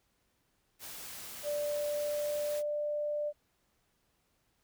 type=noise; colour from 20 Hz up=white; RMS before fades=-45 dBFS; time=0.79-2.63 s; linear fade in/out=50 ms
type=tone with pitch glide; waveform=sine; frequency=587.3 to 592.8 Hz; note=D5 to D5; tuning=0 to +16 cents; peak=-31 dBFS; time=1.43-3.33 s; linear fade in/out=50 ms; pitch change=+16 cents; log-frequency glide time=1.59-2.79 s
effects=pink hiss -75 dBFS RMS until 4.63 s